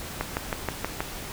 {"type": "click train", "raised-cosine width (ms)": 0.5, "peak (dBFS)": -11, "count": 6, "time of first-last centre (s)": [0.21, 1.005], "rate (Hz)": 6.29, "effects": ["pink hiss -37 dBFS RMS until 1.32 s"]}